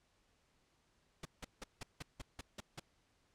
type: noise bursts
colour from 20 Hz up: pink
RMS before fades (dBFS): -45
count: 9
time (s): 1.23-2.797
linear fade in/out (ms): 5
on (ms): 23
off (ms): 170
effects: pink hiss -75 dBFS RMS until 3.34 s + low-pass 8000 Hz 12 dB/octave